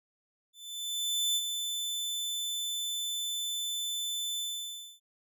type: tone with ADSR envelope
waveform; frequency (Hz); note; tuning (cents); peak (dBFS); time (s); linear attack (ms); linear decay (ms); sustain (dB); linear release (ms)
sawtooth; 3520; A7; 0; -23; 0.53-5; 830; 45; -6; 610
effects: none